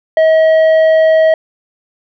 sine tone with tanh clipping, 638 Hz, D#5, 43 cents sharp, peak -7 dBFS, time 0.17-1.34 s, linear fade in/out 2 ms, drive 7 dB, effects none

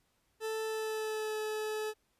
40% pulse tone with pitch glide, 440 to 430.2 Hz, A4 to A4, 0 to -39 cents, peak -33 dBFS, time 0.4-1.94 s, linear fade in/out 50 ms, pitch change -39 cents, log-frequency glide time 0.64-1.38 s, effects pink hiss -75 dBFS RMS until 2.19 s + resampled to 32000 Hz

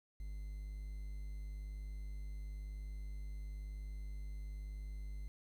triangle tone with quantisation, 50.5 Hz, G#1, 48 cents flat, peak -40 dBFS, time 0.2-5.28 s, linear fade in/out 0 ms, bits 11, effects none

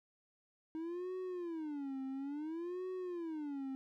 triangle tone with vibrato, 314 Hz, D#4, 16 cents sharp, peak -37 dBFS, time 0.75-3.75 s, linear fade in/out 0 ms, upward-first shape sine, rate 0.58 Hz, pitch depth 290 cents each way, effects none

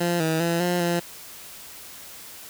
15% pulse tone with pitch steps, 173.1 / 160.4 / 169.1 / 176.8 / 172.4 Hz, F3 / E3 / E3 / F3 / F3, -15 / -47 / +44 / +22 / -22 cents, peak -15 dBFS, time 0-1 s, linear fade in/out 10 ms, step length 200 ms, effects white hiss -42 dBFS RMS until 2.49 s

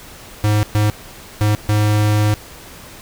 square tone bursts at uneven times, 105.4 Hz, G#2, 26 cents sharp, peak -13 dBFS, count 4, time 0.44-0.63 / 0.75-0.9 / 1.41-1.55 / 1.69-2.34 s, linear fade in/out 0 ms, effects pink hiss -38 dBFS RMS until 3.01 s

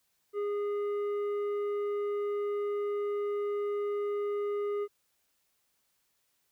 sine tone with tanh clipping, 410.4 Hz, G#4, 21 cents flat, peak -31 dBFS, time 0.33-4.88 s, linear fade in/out 50 ms, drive 8 dB, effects white hiss -75 dBFS RMS until 6.51 s

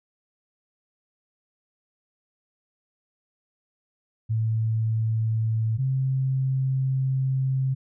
sine tone pair in turn, 111.4 / 132.48 Hz, A2 / C3, +22 / +22 cents, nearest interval minor third, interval 300 cents, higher second, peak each -21 dBFS, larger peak neither, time 4.29-5.78 / 5.78-7.75 s, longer second, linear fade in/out 20 ms, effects none

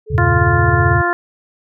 sine tone, 431.8 Hz, A4, 33 cents flat, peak -25 dBFS, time 0.06-0.97 s, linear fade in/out 50 ms
sine chord, E diminished seventh, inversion none, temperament equal, 82.41 / 98 / 116.54 / 138.59 Hz, E2 / G2 / Bb2 / Db3, 0 / 0 / 0 / 0 cents, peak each -18 dBFS, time 0.1-1.02 s, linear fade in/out 20 ms
harmonic tone, 349.2 Hz, F4, in tune, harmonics 1 / 2 / 3 / 4 / 5, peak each -20 / -20 / -20 / -20 / -20 dBFS, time 0.18-1.13 s, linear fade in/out 0 ms
effects none

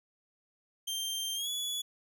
sawtooth tone with pitch glide, 3160 to 3406 Hz, G7 to G#7, +13 to +43 cents, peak -30 dBFS, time 0.87-1.82 s, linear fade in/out 10 ms, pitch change +130 cents, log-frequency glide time 1.35-1.49 s, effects none

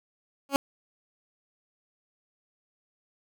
15% pulse tone with exponential growth, 277.2 Hz, C#4, in tune, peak -10 dBFS, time 0.49-0.56 s, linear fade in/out 1 ms, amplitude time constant 15 ms, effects none

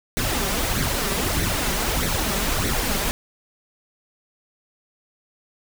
pink noise with flanger, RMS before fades -23 dBFS, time 0.17-3.11 s, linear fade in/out 0 ms, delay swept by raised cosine 0.49 to 5.19 ms, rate 1.6 Hz, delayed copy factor +0.6, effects none

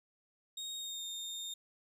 30% pulse tone with pitch glide, 3729 to 3659 Hz, A#7 to A#7, 0 to -33 cents, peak -37 dBFS, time 0.57-1.54 s, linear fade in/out 5 ms, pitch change -33 cents, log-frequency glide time 0.77-1.04 s, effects none

